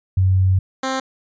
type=tone pair in turn; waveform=sine / 10% pulse; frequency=94 / 263.8 Hz; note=F#2 / C4; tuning=+28 / +14 cents; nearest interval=octave + tritone; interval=1786 cents; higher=second; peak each=-12 dBFS; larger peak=neither; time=0.17-0.59 / 0.83-1 s; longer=first; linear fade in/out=5 ms; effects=resampled to 16000 Hz